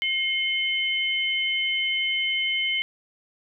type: tone pair together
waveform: sine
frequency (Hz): 2142 / 3053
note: C7 / G7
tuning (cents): +40 / -46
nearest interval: tritone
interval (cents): 614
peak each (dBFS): -25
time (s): 0.02-2.82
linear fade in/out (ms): 0
effects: none